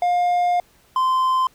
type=tone pair in turn; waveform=triangle; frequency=709 / 1036.2 Hz; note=F5 / C6; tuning=+26 / -17 cents; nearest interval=perfect fifth; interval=657 cents; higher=second; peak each=-14 / -14 dBFS; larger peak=neither; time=0.02-0.6 / 0.96-1.47 s; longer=first; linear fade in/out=2 ms; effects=pink hiss -56 dBFS RMS until 1.54 s